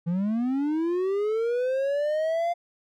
triangle linear sweep, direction up, 164 to 698.5 Hz, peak -21 dBFS, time 0.06-2.54 s, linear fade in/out 20 ms, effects none

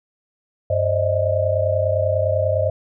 sine tone cluster, 96.6 / 528 / 605 / 635 Hz, G2 / C5 / D#5 / D#5, -25 / +16 / -49 / +35 cents, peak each -22 dBFS, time 0.7-2.7 s, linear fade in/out 5 ms, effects none

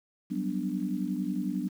sine chord, G major seventh, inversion third, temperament equal, 185 / 196 / 246.9 / 293.7 Hz, F#3 / G3 / B3 / D4, 0 / 0 / 0 / 0 cents, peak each -34 dBFS, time 0.3-1.69 s, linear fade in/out 20 ms, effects 9-bit

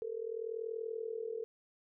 sine tone with amplitude modulation, 449.9 Hz, A4, 39 cents sharp, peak -33 dBFS, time 0.02-1.44 s, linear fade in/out 0 ms, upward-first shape sine, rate 40.6 Hz, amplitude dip 85%, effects none

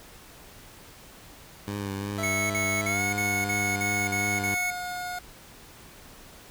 15% pulse tone with vibrato, 100 Hz, G2, 35 cents sharp, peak -24 dBFS, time 1.67-4.55 s, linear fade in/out 10 ms, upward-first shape triangle, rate 2.8 Hz, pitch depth 40 cents each way
25% pulse tone with pitch glide, 660 to 719.7 Hz, E5 to F#5, +2 to -48 cents, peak -28 dBFS, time 2.18-5.19 s, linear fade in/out 5 ms, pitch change +150 cents, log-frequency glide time 2.83-3.02 s
square tone bursts, 2200 Hz, C#7, 14 cents flat, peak -27 dBFS, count 8, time 2.23-4.705 s, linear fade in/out 5 ms, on 270 ms, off 45 ms
effects pink hiss -49 dBFS RMS until 6.5 s

